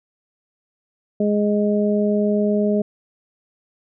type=harmonic tone; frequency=207.7 Hz; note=G#3; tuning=in tune; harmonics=1 / 2 / 3; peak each=-18 / -21 / -23 dBFS; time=1.2-2.82 s; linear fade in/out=5 ms; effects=none